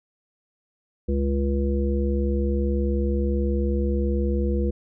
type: harmonic tone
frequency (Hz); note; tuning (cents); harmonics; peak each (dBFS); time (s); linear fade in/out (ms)
69.3; C#2; 0; 1 / 3 / 5 / 7; -22 / -27 / -29 / -30; 1.08-4.71; 10
effects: none